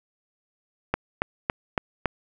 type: click train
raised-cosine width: 0.5 ms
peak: -7 dBFS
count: 5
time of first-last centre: 0.94-2.057 s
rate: 3.58 Hz
effects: none